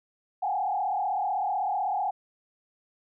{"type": "tone with frequency modulation", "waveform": "sine", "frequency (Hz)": 784, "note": "G5", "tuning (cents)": 0, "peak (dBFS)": -25, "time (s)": [0.42, 2.11], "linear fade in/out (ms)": 10, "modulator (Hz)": 35.9, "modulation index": 1.8, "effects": []}